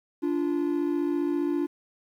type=tone pair together; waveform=triangle; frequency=290.6 / 345.6 Hz; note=D4 / F4; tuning=-18 / -18 cents; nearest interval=minor third; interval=300 cents; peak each=-24 / -25 dBFS; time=0.22-1.67 s; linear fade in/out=20 ms; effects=tanh soft clip ceiling -14 dBFS + 10-bit